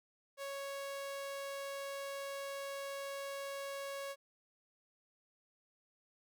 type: tone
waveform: sawtooth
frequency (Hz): 554.4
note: C#5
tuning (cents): 0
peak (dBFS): -37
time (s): 0.37-4.16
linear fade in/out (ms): 50
effects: none